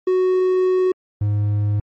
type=tone pair in turn; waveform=triangle; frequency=370 / 103.64 Hz; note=F#4 / G#2; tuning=0 / -3 cents; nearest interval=octave + minor seventh; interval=2203 cents; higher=first; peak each=-12 / -14 dBFS; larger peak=first; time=0.07-0.92 / 1.21-1.8 s; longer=first; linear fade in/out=5 ms; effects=MP3 32 kbps